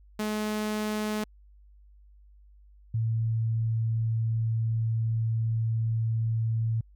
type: tone pair in turn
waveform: sawtooth / sine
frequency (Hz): 213 / 112.83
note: G#3 / A2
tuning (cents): +44 / +44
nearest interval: major seventh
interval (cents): 1100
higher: first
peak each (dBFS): -24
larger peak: neither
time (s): 0.19-1.24 / 2.94-6.81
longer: second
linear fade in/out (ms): 5
effects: added 50 Hz sine -52 dBFS peak until 6.95 s